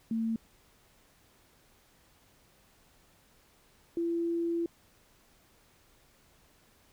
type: tone pair in turn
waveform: sine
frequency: 225.5 / 337.9 Hz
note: A3 / E4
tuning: +43 / +43 cents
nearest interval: perfect fifth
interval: 700 cents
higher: second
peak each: -28 / -28 dBFS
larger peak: neither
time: 0.11-0.36 / 3.97-4.66 s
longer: second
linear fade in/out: 2 ms
effects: pink hiss -64 dBFS RMS until 6.92 s